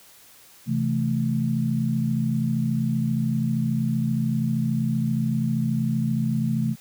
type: chord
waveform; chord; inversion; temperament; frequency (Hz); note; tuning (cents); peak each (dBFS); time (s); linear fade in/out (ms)
sine; A minor; first; just; 132 / 165 / 220; C3 / E3 / A3; +16 / +2 / 0; -25 / -27 / -24; 0.66-6.76; 50
effects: white hiss -51 dBFS RMS until 6.8 s